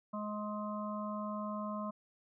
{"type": "harmonic tone", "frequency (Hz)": 210, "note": "G#3", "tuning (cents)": 19, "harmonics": [1, 3, 5, 6], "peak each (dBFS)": [-39, -43, -42, -48], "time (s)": [0.13, 1.91], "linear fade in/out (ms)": 10, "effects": []}